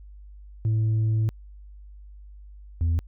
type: tone pair in turn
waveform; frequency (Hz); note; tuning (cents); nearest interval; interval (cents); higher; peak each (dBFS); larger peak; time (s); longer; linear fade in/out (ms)
sine; 110 / 82.79; A2 / E2; 0 / +8; perfect fourth; 492; first; -17; neither; 0.65-1.29 / 2.81-2.99; first; 0
effects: tanh soft clip ceiling -19 dBFS + added 50 Hz sine -42 dBFS peak until 3.07 s